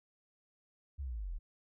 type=linear sweep; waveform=sine; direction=down; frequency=73.42 to 34.65 Hz; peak=-37 dBFS; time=0.98-1.39 s; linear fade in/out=20 ms; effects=none